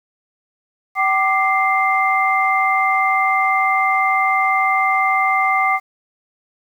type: tone cluster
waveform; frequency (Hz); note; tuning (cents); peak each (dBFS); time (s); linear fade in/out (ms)
sine; 766 / 1184 / 2090; G5 / D6 / C7; -40 / +14 / -2; -18; 0.95-5.8; 50
effects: 8-bit